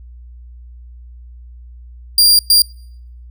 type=tone bursts at uneven times; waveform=sawtooth; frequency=4775 Hz; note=D8; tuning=28 cents sharp; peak=-4 dBFS; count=2; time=2.18-2.39 / 2.5-2.62 s; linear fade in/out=2 ms; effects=noise-tail reverb RT60 0.7 s tail -26 dB re dry + added 60 Hz sine -34 dBFS peak until 3.3 s